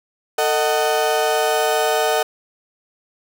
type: chord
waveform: 35% pulse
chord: D# diminished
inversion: second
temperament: just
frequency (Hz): 448 / 622.3 / 746.7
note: A4 / D#5 / F#5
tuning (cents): +31 / 0 / +16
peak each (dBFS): -19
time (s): 0.38-2.23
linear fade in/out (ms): 5
effects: none